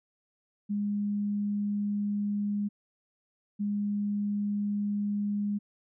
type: tone pair in turn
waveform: sine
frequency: 205.1 / 205.1 Hz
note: G#3 / G#3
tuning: -21 / -21 cents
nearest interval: unison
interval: 0 cents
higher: neither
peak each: -27 dBFS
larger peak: neither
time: 0.69-2.69 / 3.59-5.59 s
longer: neither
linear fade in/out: 20 ms
effects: none